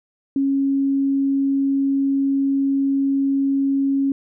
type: tone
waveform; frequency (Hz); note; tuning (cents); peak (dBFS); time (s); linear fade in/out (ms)
sine; 274.5; C#4; -17; -16; 0.36-4.12; 2
effects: none